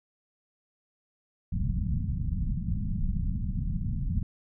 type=low-pass noise; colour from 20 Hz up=pink; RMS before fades=-29 dBFS; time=1.52-4.23 s; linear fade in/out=5 ms; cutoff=210 Hz; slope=48 dB/octave; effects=none